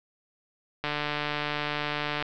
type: click train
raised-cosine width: 0.3 ms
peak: -13 dBFS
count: 206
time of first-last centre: 0.84-2.225 s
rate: 148 Hz
effects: low-pass 5000 Hz 12 dB/octave